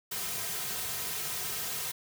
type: noise with comb filter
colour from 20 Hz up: white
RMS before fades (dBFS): -35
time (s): 0.11-1.92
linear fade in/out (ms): 10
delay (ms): 3.5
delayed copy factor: -0.75
effects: none